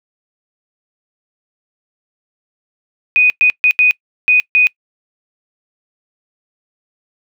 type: tone bursts at uneven times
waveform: sine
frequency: 2489 Hz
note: D#7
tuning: in tune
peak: -7 dBFS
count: 6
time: 3.16-3.3 / 3.41-3.5 / 3.64-3.71 / 3.79-3.91 / 4.28-4.4 / 4.55-4.67 s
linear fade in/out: 0 ms
effects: noise-tail reverb RT60 0.1 s tail -25 dB re dry